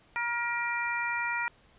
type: harmonic tone with a mistuned harmonic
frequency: 475 Hz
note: A#4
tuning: 33 cents sharp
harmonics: 2 / 3 / 4 / 5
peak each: -34 / -34 / -34 / -34 dBFS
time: 0.16-1.48 s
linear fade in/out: 0 ms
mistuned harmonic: 3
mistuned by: -18 cents
effects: pink hiss -61 dBFS RMS until 1.78 s + resampled to 8000 Hz